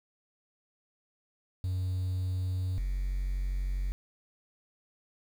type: tone pair in turn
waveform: triangle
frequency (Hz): 92.5 / 46.25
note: F#2 / F#1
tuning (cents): 0 / 0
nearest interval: octave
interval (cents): 1200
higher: first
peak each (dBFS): -26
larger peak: neither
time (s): 1.64-2.78 / 2.78-3.92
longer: neither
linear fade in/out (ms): 0
effects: tanh soft clip ceiling -23 dBFS + 9-bit